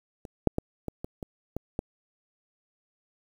clicks, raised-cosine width 2 ms, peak -27 / -6 / -13 / -19 / -21 / -22 / -18 / -15 dBFS, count 8, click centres 0.252 / 0.473 / 0.584 / 0.883 / 1.045 / 1.228 / 1.566 / 1.791 s, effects 8-bit

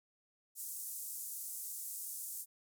white band-pass noise, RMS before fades -44 dBFS, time 0.55-2.46 s, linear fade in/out 50 ms, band 7200 to 15000 Hz, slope 24 dB/octave, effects none

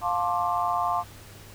sine chord, D minor seventh, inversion first, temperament just, 704.8 / 881 / 1057.2 / 1174.7 Hz, F5 / A5 / C6 / D6, +16 / +2 / +18 / 0 cents, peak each -27 / -30 / -28 / -30 dBFS, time 0.01-1.04 s, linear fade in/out 50 ms, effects added 101 Hz sine -48 dBFS peak until 1.54 s + pink hiss -48 dBFS RMS until 1.54 s

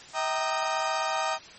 35% pulse tone cluster, 641 / 777 / 932 / 1227 Hz, E5 / G5 / A#5 / D#6, -49 / -16 / -1 / -25 cents, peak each -30 dBFS, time 0.13-1.39 s, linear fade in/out 50 ms, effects white hiss -47 dBFS RMS until 1.58 s + MP3 32 kbps

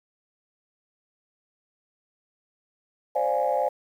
sine chord, D half-diminished seventh, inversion third, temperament equal, 523.3 / 587.3 / 698.5 / 830.6 Hz, C5 / D5 / F5 / Ab5, 0 / 0 / 0 / 0 cents, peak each -26 / -26 / -28 / -26 dBFS, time 3.15-3.69 s, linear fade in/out 10 ms, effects tanh soft clip ceiling -13 dBFS + 9-bit

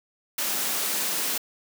white high-pass noise, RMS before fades -27 dBFS, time 0.38-1.38 s, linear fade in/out 5 ms, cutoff 170 Hz, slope 96 dB/octave, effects none

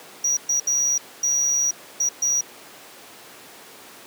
triangle tone bursts at uneven times, 5780 Hz, F#8, 41 cents flat, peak -17 dBFS, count 6, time 0.24-0.37 / 0.49-0.6 / 0.67-0.98 / 1.23-1.71 / 2-2.09 / 2.22-2.41 s, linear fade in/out 5 ms, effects pink hiss -43 dBFS RMS until 4.06 s + high-pass 300 Hz 12 dB/octave

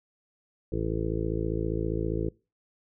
harmonic tone, 55 Hz, A1, in tune, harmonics 1 / 2 / 3 / 4 / 5 / 6 / 7 / 8 / 9, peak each -33 / -34 / -35 / -44 / -41 / -33 / -36 / -34 / -39 dBFS, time 0.72-2.29 s, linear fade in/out 5 ms, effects noise-tail reverb RT60 0.3 s tail -24 dB re dry

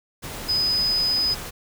sine tone in noise, 5010 Hz, D#8, 11 cents sharp, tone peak -19 dBFS, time 0.48-1.35 s, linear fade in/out 20 ms, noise pink, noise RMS -34 dBFS, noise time 0.22-1.51 s, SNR +12 dB, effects none

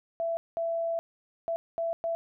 sine tone bursts at uneven times, 667 Hz, E5, 20 cents sharp, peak -27 dBFS, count 5, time 0.2-0.37 / 0.57-0.99 / 1.48-1.56 / 1.78-1.93 / 2.04-2.15 s, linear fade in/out 0 ms, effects none

